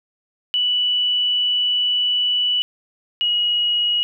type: tone pair in turn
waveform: sine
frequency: 2960 / 2901 Hz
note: F#7 / F#7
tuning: 0 / -35 cents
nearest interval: unison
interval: 35 cents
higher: first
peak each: -16 / -16 dBFS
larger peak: neither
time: 0.54-2.62 / 3.21-4.03 s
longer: first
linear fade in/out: 0 ms
effects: none